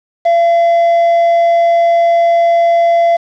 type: tone with quantisation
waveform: triangle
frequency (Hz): 680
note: F5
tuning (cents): -46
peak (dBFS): -5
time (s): 0.25-3.17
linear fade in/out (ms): 10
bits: 5
effects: low-pass 4000 Hz 12 dB/octave